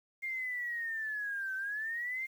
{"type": "linear two-way sweep", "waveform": "sine", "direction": "down then up", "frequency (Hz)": [2124, 1530, 2124], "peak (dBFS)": -34, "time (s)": [0.22, 2.27], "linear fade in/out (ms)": 20, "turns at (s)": 1.55, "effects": ["10-bit"]}